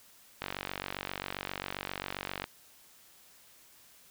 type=click train; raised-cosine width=0.3 ms; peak=-18 dBFS; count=97; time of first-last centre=0.42-2.441 s; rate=47.5 Hz; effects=white hiss -59 dBFS RMS until 4.1 s